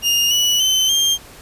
30% pulse tone with pitch steps, 2829 / 2944 / 3064 / 3188 Hz, F7 / F#7 / G7 / G7, +22 / -9 / -40 / +28 cents, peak -11 dBFS, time 0.02-1.18 s, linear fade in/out 50 ms, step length 290 ms, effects pink hiss -41 dBFS RMS until 1.41 s + resampled to 32000 Hz

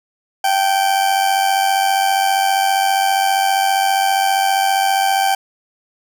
40% pulse tone with amplitude modulation, 778 Hz, G5, 13 cents flat, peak -10 dBFS, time 0.44-5.35 s, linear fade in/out 5 ms, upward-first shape sine, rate 95 Hz, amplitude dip 55%, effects none

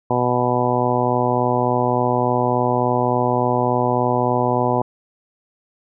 harmonic tone, 123.47 Hz, B2, in tune, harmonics 1 / 2 / 3 / 4 / 5 / 6 / 7 / 8, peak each -24 / -24 / -24 / -24 / -24 / -24 / -24 / -24 dBFS, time 0.1-4.82 s, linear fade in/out 5 ms, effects none

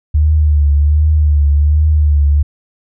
sine tone with vibrato, 74.5 Hz, D2, 25 cents sharp, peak -7 dBFS, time 0.14-2.43 s, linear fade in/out 10 ms, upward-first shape triangle, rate 1.3 Hz, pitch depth 69 cents each way, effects none

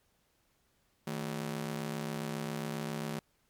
sawtooth ring-modulated tone, 188.5 Hz, F#3, 32 cents sharp, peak -28 dBFS, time 1.07-3.19 s, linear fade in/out 0 ms, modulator 33.7 Hz, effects pink hiss -73 dBFS RMS until 3.49 s + MP3 96 kbps

